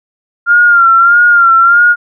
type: tone with vibrato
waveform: sine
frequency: 1392 Hz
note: F6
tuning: 6 cents flat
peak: -3 dBFS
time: 0.46-1.96 s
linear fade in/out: 50 ms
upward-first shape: sine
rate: 1.6 Hz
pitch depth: 54 cents each way
effects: none